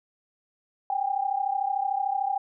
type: tone pair together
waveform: sine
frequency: 774.6 / 808 Hz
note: G5 / G#5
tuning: -21 / -48 cents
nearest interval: minor second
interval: 73 cents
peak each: -27 dBFS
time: 0.9-2.38 s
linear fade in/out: 2 ms
effects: none